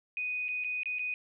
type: tone with dropouts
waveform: sine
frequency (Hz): 2489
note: D#7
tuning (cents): 0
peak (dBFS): -31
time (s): 0.17-1.14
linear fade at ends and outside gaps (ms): 1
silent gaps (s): 0.483-0.488 / 0.639-0.645 / 0.833-0.857 / 0.986-0.993
effects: none